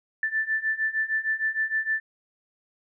sine beating tone pair, 1760 / 1766.5 Hz, A6 / A6, 0 / +6 cents, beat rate 6.5 Hz, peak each -28 / -26 dBFS, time 0.23-2 s, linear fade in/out 2 ms, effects none

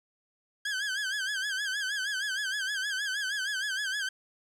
sawtooth tone with vibrato, 1604 Hz, G6, 39 cents sharp, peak -26 dBFS, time 0.65-4.09 s, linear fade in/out 5 ms, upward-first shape sine, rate 6.4 Hz, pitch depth 110 cents each way, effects low-pass 8000 Hz 12 dB/octave + 10-bit

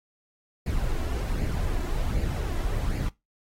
brown noise with flanger, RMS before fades -27 dBFS, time 0.66-3.09 s, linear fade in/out 5 ms, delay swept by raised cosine 0.42 to 3.02 ms, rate 1.3 Hz, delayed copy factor +0.5, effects noise-tail reverb RT60 0.2 s tail -20 dB re dry + AAC 48 kbps

